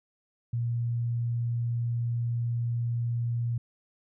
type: tone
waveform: sine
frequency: 118.3 Hz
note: A#2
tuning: 26 cents sharp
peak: -26 dBFS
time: 0.53-3.58 s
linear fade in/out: 5 ms
effects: none